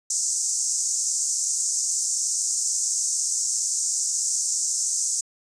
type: band-pass noise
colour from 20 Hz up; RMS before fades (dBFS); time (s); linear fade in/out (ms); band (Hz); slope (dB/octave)
pink; -25; 0.1-5.21; 5; 6000 to 8300; 48
effects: resampled to 22050 Hz